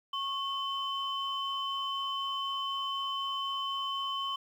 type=tone pair together; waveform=sine; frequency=1096 / 3054 Hz; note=C#6 / G7; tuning=-20 / -46 cents; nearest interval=octave + tritone; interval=1774 cents; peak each=-33 / -34 dBFS; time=0.13-4.36 s; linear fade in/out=5 ms; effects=tanh soft clip ceiling -25 dBFS + 10-bit